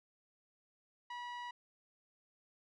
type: tone with low-pass filter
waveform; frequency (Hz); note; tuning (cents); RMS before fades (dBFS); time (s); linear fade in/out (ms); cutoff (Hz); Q
sawtooth; 970; B5; -31; -45; 1.1-1.51; 5; 3000; 0.81
effects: none